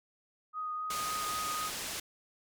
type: tone with vibrato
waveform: sine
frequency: 1244.5 Hz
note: D#6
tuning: in tune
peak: -34 dBFS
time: 0.53-1.71 s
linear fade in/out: 50 ms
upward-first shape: triangle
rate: 3.8 Hz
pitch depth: 13 cents each way
type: low-pass noise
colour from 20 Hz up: white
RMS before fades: -39 dBFS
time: 0.9-2 s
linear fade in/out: 5 ms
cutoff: 8900 Hz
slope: 12 dB/octave
effects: none